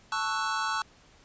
square chord, F# minor seventh, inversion first, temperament equal, 880 / 1108.7 / 1318.5 / 1480 Hz, A5 / C#6 / E6 / F#6, 0 / 0 / 0 / 0 cents, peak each -34 dBFS, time 0.12-0.82 s, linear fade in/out 2 ms, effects pink hiss -58 dBFS RMS until 1.24 s + resampled to 16000 Hz

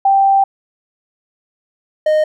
sine / triangle tone pair in turn, 784 / 616.5 Hz, G5 / D#5, 0 / -16 cents, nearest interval major third, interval 416 cents, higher first, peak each -8 / -8 dBFS, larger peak neither, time 0.05-0.44 / 2.06-2.24 s, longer first, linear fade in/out 5 ms, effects none

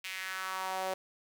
sawtooth tone with high-pass filter sweep, 188.5 Hz, F#3, 32 cents sharp, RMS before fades -37 dBFS, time 0.04-0.94 s, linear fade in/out 5 ms, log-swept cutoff 2500 to 570 Hz, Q 2.7, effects none

